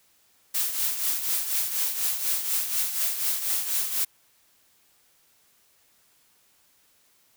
blue noise with tremolo, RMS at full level -24 dBFS, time 0.54-4.05 s, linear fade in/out 10 ms, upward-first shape triangle, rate 4.1 Hz, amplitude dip 65%, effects white hiss -63 dBFS RMS until 7.36 s

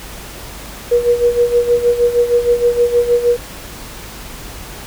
sine tone with tremolo, 480 Hz, B4, 49 cents flat, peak -7 dBFS, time 0.91-3.37 s, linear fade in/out 10 ms, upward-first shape sine, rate 6.4 Hz, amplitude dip 75%, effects added 50 Hz sine -36 dBFS peak until 4.86 s + pink hiss -32 dBFS RMS until 4.86 s

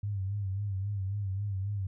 sine tone with vibrato, 99 Hz, G2, 18 cents sharp, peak -30 dBFS, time 0.03-1.87 s, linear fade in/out 5 ms, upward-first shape sine, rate 3.7 Hz, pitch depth 77 cents each way, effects none

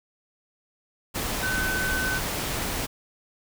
sine tone in noise, 1518 Hz, F#6, 44 cents sharp, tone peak -26 dBFS, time 1.42-2.19 s, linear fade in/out 20 ms, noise pink, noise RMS -29 dBFS, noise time 1.14-2.87 s, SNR 0 dB, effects none

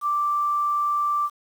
sine tone with quantisation, 1174.7 Hz, D6, in tune, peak -20 dBFS, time 0.01-1.3 s, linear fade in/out 50 ms, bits 8, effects none

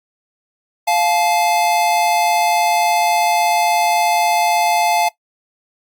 square tone pair together, 698.5 / 862.1 Hz, F5 / A5, 0 / -36 cents, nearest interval major third, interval 364 cents, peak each -17 dBFS, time 0.87-5.09 s, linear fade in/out 10 ms, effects noise-tail reverb RT60 0.1 s tail -18 dB re dry + Opus 48 kbps

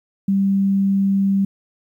sine tone, 196 Hz, G3, in tune, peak -14 dBFS, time 0.28-1.45 s, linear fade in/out 5 ms, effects 9-bit

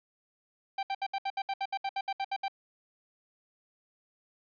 45% pulse tone bursts, 784 Hz, G5, in tune, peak -30 dBFS, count 15, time 0.78-2.482 s, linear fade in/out 5 ms, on 50 ms, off 68 ms, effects resampled to 11025 Hz + 11-bit

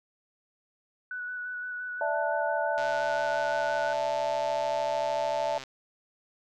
sine tone with vibrato, 1480 Hz, F#6, in tune, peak -33 dBFS, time 1.11-3.93 s, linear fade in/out 2 ms, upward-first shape square, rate 5.8 Hz, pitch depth 13 cents each way
sine chord, D suspended second, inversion none, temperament just, 587.3 / 660.7 / 881 Hz, D5 / E5 / A5, 0 / +4 / +2 cents, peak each -31 / -30 / -31 dBFS, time 2.01-5.58 s, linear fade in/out 2 ms
click train, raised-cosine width 0.2 ms, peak -23 dBFS, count 381, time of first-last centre 2.78-5.637 s, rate 133 Hz
effects none

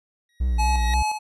25% pulse tone with exponential growth, 1897 Hz, A#6, 30 cents sharp, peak -23 dBFS, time 0.29-0.94 s, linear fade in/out 2 ms, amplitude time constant 140 ms
triangle tone with vibrato, 60.3 Hz, B1, 41 cents flat, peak -17 dBFS, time 0.4-1.03 s, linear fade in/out 10 ms, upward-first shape sine, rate 3.9 Hz, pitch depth 89 cents each way
square tone with tremolo, 854 Hz, G#5, 48 cents sharp, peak -22 dBFS, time 0.58-1.19 s, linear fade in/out 20 ms, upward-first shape square, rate 2.8 Hz, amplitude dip 50%
effects resampled to 24000 Hz

